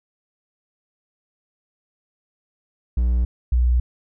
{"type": "tone pair in turn", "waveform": ["triangle", "sine"], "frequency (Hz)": [60.2, 61.01], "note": ["B1", "B1"], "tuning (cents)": [-44, -20], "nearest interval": "unison", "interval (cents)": 24, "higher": "second", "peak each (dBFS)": -14, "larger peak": "neither", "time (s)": [[2.97, 3.25], [3.52, 3.8]], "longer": "neither", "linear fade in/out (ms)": 5, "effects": []}